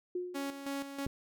sine tone with exponential decay, 359.2 Hz, F4, 49 cents sharp, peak -31 dBFS, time 0.15-0.75 s, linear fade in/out 5 ms, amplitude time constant 130 ms
sawtooth tone with tremolo, 277.8 Hz, C#4, 4 cents sharp, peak -31 dBFS, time 0.34-1.07 s, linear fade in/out 20 ms, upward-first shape square, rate 3.1 Hz, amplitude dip 60%
click, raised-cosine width 3 ms, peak -23 dBFS, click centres 1.065 s
effects none

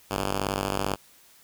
5% pulse ring-modulated tone, 98 Hz, G2, in tune, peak -12 dBFS, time 0.1-0.96 s, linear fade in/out 20 ms, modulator 27.8 Hz, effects white hiss -56 dBFS RMS until 1.43 s

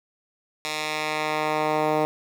10% pulse tone with band-pass filter sweep, 153.7 Hz, D#3, 21 cents flat, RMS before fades -25 dBFS, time 0.65-2.05 s, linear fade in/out 0 ms, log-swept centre 4000 to 620 Hz, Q 0.73, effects 7-bit

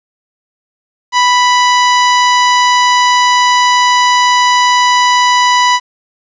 sawtooth tone, 987.8 Hz, B5, in tune, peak -3 dBFS, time 1.12-5.8 s, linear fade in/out 50 ms, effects resampled to 16000 Hz + 7-bit

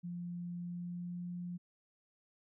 sine tone with pitch glide, 174.61 to 176.33 Hz, F3 to F3, 0 to +17 cents, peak -39 dBFS, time 0.03-1.58 s, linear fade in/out 20 ms, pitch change +17 cents, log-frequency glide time 0.59-1.3 s, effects none

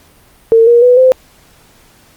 sine tone with pitch steps, 453.9 / 473.7 / 494.4 / 516 Hz, A#4 / A#4 / B4 / C5, -46 / +28 / +2 / -24 cents, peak -3 dBFS, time 0.52-1.12 s, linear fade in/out 0 ms, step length 150 ms, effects pink hiss -46 dBFS RMS until 2.16 s + Opus 48 kbps

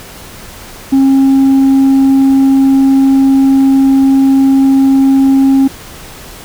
sine tone with tanh clipping, 270 Hz, C#4, 45 cents flat, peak -5 dBFS, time 0.92-5.68 s, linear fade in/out 10 ms, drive 2 dB, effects pink hiss -31 dBFS RMS until 6.44 s

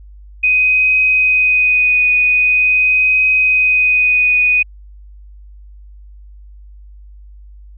sine tone with vibrato, 2500 Hz, D#7, 8 cents sharp, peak -9 dBFS, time 0.43-4.63 s, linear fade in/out 10 ms, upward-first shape triangle, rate 0.44 Hz, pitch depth 14 cents each way, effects added 50 Hz sine -35 dBFS peak until 7.77 s

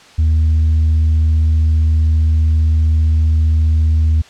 sine tone with tanh clipping, 78.8 Hz, D#2, 23 cents sharp, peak -10 dBFS, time 0.18-4.22 s, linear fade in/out 10 ms, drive 1 dB, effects white hiss -42 dBFS RMS until 4.29 s + low-pass 5000 Hz 12 dB/octave

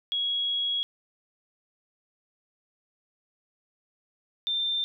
sine tone pair in turn, 3322 / 3583 Hz, G#7 / A7, 0 / +31 cents, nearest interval minor second, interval 131 cents, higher second, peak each -25 / -25 dBFS, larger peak neither, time 0.12-0.83 / 4.47-4.84 s, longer first, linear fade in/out 0 ms, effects none

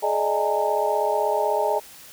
sine tone cluster, 423.3 / 594 / 630 / 822 / 911 Hz, G#4 / D5 / D#5 / G#5 / A#5, +33 / +20 / +21 / -18 / -40 cents, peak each -26 dBFS, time 0.02-1.8 s, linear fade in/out 20 ms, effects white hiss -45 dBFS RMS until 2.12 s

